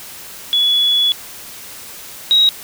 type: tone pair in turn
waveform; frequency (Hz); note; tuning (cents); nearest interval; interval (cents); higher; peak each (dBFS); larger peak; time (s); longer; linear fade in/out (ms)
sine; 3400 / 3816; G#7 / A#7; +40 / +40; major second; 200; second; -11 / -8; second; 0.53-1.12 / 2.31-2.49; first; 0
effects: white hiss -34 dBFS RMS until 2.63 s